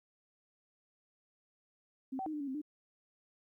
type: tone with pitch steps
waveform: sine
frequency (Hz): 264 / 765 / 310.8 / 298.4 / 281.3 / 262.9 / 299.7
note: C4 / G5 / D#4 / D4 / C#4 / C4 / D4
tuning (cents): +16 / -42 / -2 / +28 / +26 / +8 / +35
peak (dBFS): -36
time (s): 2.12-2.617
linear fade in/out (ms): 10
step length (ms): 71
effects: 13-bit